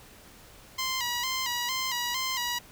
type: tone with vibrato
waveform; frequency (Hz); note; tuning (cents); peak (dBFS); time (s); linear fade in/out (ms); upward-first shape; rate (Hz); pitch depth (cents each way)
10% pulse; 1004; B5; +28; -20; 0.78-2.59; 10; square; 2.2; 67
effects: pink hiss -52 dBFS RMS until 2.71 s